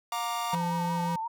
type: chord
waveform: 45% pulse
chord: Bb major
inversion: second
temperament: equal with one note detuned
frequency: 711.5 / 932.3 / 1174.7 Hz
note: F5 / Bb5 / D6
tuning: +32 / 0 / 0 cents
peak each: -35 / -33 / -34 dBFS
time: 0.12-0.55 s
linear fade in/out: 2 ms
type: tone with vibrato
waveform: sine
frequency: 920 Hz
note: A#5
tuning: 23 cents flat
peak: -30 dBFS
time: 0.52-1.28 s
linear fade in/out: 10 ms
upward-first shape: sine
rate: 5.5 Hz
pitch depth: 70 cents each way
type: tone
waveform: square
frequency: 170.9 Hz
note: F3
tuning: 37 cents flat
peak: -30 dBFS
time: 0.53-1.16 s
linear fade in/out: 5 ms
effects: none